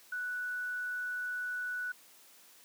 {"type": "tone", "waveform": "sine", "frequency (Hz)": 1480, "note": "F#6", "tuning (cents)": 0, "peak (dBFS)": -34, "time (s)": [0.12, 1.92], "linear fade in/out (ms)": 5, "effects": ["white hiss -59 dBFS RMS until 2.64 s", "high-pass 200 Hz 12 dB/octave"]}